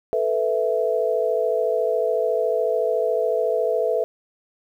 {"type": "chord", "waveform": "sine", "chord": "A suspended second", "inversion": "none", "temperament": "equal", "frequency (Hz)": [440, 493.9, 659.3], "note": ["A4", "B4", "E5"], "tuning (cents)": [0, 0, 0], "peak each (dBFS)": -23, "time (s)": [0.13, 4.04], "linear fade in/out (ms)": 0, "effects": ["9-bit"]}